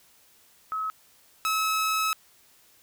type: tone pair in turn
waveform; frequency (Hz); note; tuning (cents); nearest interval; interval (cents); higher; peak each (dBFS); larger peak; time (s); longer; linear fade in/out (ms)
sine / sawtooth; 1285 / 1291.6; E6 / E6; -45 / -36; unison; 9; second; -27 / -20; second; 0.72-0.9 / 1.45-2.13; second; 0
effects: white hiss -59 dBFS RMS until 2.82 s